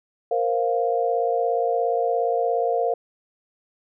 sine chord, Bb suspended second, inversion none, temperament equal, 466.2 / 523.3 / 698.5 Hz, Bb4 / C5 / F5, 0 / 0 / 0 cents, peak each -23 / -26 / -23 dBFS, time 0.31-2.94 s, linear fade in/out 5 ms, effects none

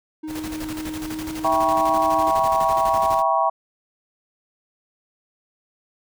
triangle tone with pitch glide, 311.1 to 314.2 Hz, D#4 to D#4, 0 to +17 cents, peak -26 dBFS, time 0.23-2.31 s, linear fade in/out 10 ms, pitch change +17 cents, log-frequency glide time 1.04-1.3 s
pink noise with tremolo, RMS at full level -33 dBFS, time 0.27-3.23 s, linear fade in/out 50 ms, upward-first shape square, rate 12 Hz, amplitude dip 60%
sine chord, C# half-diminished seventh, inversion first, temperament equal with one note detuned, 659.3 / 784 / 964.1 / 1108.7 Hz, E5 / G5 / B5 / C#6, 0 / 0 / -42 / 0 cents, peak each -22 dBFS, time 1.44-3.5 s, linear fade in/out 10 ms
effects none

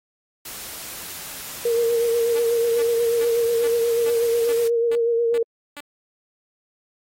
white noise, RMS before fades -35 dBFS, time 0.45-4.68 s, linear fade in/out 5 ms
sine tone with vibrato, 466.2 Hz, A#4, in tune, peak -17 dBFS, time 1.65-5.43 s, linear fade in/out 5 ms, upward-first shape sine, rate 8.2 Hz, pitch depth 30 cents each way
5% pulse tone bursts, 289.8 Hz, D4, 23 cents flat, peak -23 dBFS, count 9, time 2.36-5.804 s, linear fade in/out 0 ms, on 36 ms, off 390 ms
effects AAC 48 kbps

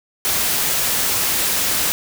white noise, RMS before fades -19 dBFS, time 0.25-1.92 s, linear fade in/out 0 ms, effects none

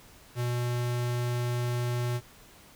square tone, 121.6 Hz, B2, 26 cents flat, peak -28 dBFS, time 0.35-2.21 s, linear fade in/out 50 ms, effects pink hiss -54 dBFS RMS until 2.75 s

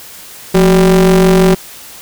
square ring-modulated tone, 100 Hz, G2, 35 cents sharp, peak -3 dBFS, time 0.54-1.55 s, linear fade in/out 10 ms, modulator 277 Hz, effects white hiss -33 dBFS RMS until 2.01 s

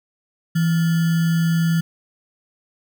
sine tone with sample-and-hold, 165.7 Hz, E3, 9 cents sharp, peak -15 dBFS, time 0.55-1.81 s, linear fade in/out 10 ms, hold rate 1575 Hz, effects none

